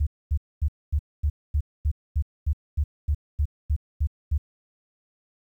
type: tone bursts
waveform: sine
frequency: 73.7 Hz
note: D2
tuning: 7 cents sharp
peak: -19 dBFS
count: 15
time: 0-4.38 s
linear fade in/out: 10 ms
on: 68 ms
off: 240 ms
effects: 10-bit